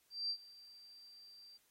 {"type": "tone with ADSR envelope", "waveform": "sine", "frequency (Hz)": 4699, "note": "D8", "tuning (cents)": 0, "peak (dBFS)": -34, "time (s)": [0.1, 1.58], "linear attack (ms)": 200, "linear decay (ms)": 70, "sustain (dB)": -21, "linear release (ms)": 19, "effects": ["white hiss -74 dBFS RMS until 1.7 s", "AAC 48 kbps"]}